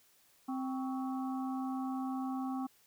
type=harmonic tone with a mistuned harmonic; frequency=261.6 Hz; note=C4; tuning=in tune; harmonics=1 / 3 / 4 / 5; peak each=-35 / -42 / -46 / -52 dBFS; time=0.48-2.67 s; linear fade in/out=10 ms; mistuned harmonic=4; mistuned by=+110 cents; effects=white hiss -67 dBFS RMS until 2.86 s